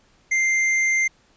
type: tone with hard clipping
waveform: triangle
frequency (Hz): 2093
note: C7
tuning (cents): 0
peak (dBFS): -19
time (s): 0.31-1.08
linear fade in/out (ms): 10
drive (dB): 12
effects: pink hiss -59 dBFS RMS until 1.36 s + resampled to 16000 Hz